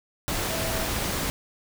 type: tone in noise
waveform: sine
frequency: 651 Hz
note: E5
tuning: 22 cents flat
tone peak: -33 dBFS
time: 0.5-0.86 s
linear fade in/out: 0 ms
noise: pink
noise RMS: -28 dBFS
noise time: 0.28-1.3 s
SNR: -8 dB
effects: none